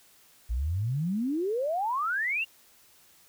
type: exponential sweep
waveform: sine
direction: up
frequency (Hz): 54.1 to 2863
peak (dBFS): -26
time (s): 0.49-2.45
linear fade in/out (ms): 20
effects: white hiss -59 dBFS RMS until 3.28 s